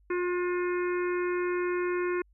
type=harmonic tone with a mistuned harmonic; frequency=355.6 Hz; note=F4; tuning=31 cents sharp; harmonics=1 / 3 / 4 / 5 / 6 / 7; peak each=-27 / -37 / -39 / -41 / -43 / -44 dBFS; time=0.1-2.22 s; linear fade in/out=5 ms; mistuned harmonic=4; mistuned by=+24 cents; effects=added 50 Hz sine -59 dBFS peak until 2.33 s